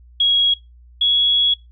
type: tone pair in turn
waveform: sine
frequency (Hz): 3311 / 3349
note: G#7 / G#7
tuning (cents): -6 / +14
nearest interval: unison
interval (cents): 20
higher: second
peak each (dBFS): -12 / -13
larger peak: first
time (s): 0.2-0.54 / 1.01-1.54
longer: second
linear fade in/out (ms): 5
effects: noise-tail reverb RT60 0.2 s tail -22 dB re dry + added 60 Hz sine -43 dBFS peak until 1.71 s